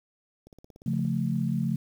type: click train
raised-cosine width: 2 ms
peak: -36 dBFS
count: 11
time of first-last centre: 0.47-1.051 s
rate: 17.2 Hz
type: chord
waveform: sine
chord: Db augmented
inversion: none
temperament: equal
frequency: 138.59 / 174.61 / 220 Hz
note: Db3 / F3 / A3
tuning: 0 / 0 / 0 cents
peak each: -29 dBFS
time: 0.86-1.76 s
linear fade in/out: 5 ms
effects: 9-bit